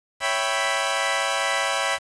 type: chord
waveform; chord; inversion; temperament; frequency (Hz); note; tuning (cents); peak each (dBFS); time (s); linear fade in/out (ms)
15% pulse; C# half-diminished seventh; none; equal; 554.4 / 659.3 / 784 / 987.8; C#5 / E5 / G5 / B5; 0 / 0 / 0 / 0; -21; 0.2-1.99; 50
effects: resampled to 22050 Hz + 7-bit